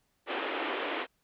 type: band-pass noise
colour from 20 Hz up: pink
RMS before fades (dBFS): -34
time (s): 0.26-1.07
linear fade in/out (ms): 50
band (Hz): 290 to 3300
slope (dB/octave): 48
effects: pink hiss -75 dBFS RMS until 1.23 s